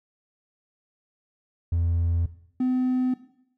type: tone pair in turn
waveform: triangle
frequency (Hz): 84.9 / 254.4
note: F2 / C4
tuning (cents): -48 / -48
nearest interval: octave + perfect fifth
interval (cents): 1900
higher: second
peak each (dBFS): -18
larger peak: neither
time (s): 1.72-2.26 / 2.6-3.14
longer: neither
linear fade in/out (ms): 5
effects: noise-tail reverb RT60 0.7 s tail -17 dB re dry + tanh soft clip ceiling -15 dBFS